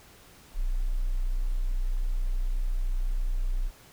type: tone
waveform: sine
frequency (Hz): 30.87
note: B0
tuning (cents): 0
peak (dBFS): -24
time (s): 0.54-3.71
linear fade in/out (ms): 50
effects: pink hiss -54 dBFS RMS until 3.92 s